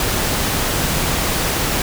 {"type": "tone in noise", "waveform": "sine", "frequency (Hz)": 160.1, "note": "D#3", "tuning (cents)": 50, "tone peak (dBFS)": -26, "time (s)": [0.73, 1.15], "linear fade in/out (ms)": 2, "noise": "pink", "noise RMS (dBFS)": -19, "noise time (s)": [0, 1.82], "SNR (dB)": -10, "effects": []}